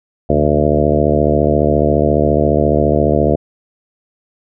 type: harmonic tone with a mistuned harmonic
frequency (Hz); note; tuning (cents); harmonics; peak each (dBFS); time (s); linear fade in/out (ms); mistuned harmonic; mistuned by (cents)
74.5; D2; +25; 1 / 2 / 3 / 4 / 5 / 6 / 7 / 8 / 9; -19 / -19 / -19 / -19 / -19 / -19 / -19 / -19 / -19; 0.29-3.36; 10; 2; -62
effects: none